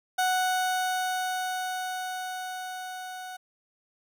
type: tone with level ramp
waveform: 30% pulse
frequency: 740 Hz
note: F#5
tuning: in tune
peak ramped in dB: -20 to -35 dBFS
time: 0.18-3.37 s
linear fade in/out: 10 ms
effects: none